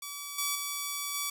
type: tone with level steps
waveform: 5% pulse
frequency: 1146 Hz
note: D6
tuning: 43 cents flat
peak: -26 / -17 / -21 / -19 dBFS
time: 0.02-1.3 s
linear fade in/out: 5 ms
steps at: 0.38 / 0.55 / 1.14 s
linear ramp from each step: 5 ms
effects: none